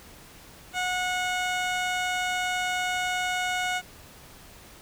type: tone with low-pass filter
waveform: 15% pulse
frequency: 730 Hz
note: F#5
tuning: 24 cents flat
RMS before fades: -28 dBFS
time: 0.73-3.82 s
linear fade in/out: 50 ms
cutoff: 8200 Hz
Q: 0.73
effects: pink hiss -49 dBFS RMS until 4.81 s